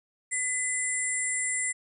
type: tone cluster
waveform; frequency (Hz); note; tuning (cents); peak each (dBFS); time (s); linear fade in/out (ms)
sine; 2011 / 7600 / 9290; B6 / A#8 / D9; +31 / +33 / -20; -31; 0.31-1.73; 20
effects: none